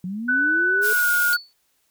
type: linear sweep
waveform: sine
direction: up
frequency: 174.61 to 435.2 Hz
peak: -26 dBFS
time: 0.04-0.93 s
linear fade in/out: 2 ms
type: tone with pitch glide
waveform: sine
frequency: 1495 to 1437.4 Hz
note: F#6 to F6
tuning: +17 to +49 cents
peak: -17 dBFS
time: 0.28-1.37 s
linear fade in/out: 10 ms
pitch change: -68 cents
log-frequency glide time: 0.74-1.09 s
type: noise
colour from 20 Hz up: blue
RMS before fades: -27 dBFS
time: 0.81-1.37 s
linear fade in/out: 50 ms
type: tone with exponential decay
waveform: sine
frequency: 4459 Hz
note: C#8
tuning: 9 cents sharp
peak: -22 dBFS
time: 1.33-1.53 s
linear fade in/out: 0 ms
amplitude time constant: 42 ms
effects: white hiss -67 dBFS RMS until 1.9 s